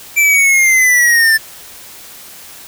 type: linear sweep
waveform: square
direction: down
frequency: 2348 to 1760 Hz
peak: -8 dBFS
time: 0.16-1.38 s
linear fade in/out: 20 ms
effects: white hiss -35 dBFS RMS until 2.67 s